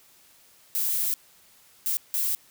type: noise bursts at uneven times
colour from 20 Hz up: violet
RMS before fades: -26 dBFS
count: 3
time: 0.75-1.14 / 1.86-1.97 / 2.14-2.35 s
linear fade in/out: 0 ms
effects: white hiss -57 dBFS RMS until 2.5 s